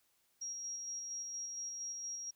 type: tone with tremolo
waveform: sine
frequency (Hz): 5640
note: F8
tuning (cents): +16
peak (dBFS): -39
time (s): 0.41-2.31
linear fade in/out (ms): 10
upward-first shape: square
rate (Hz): 4.3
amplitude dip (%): 25
effects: white hiss -75 dBFS RMS until 2.35 s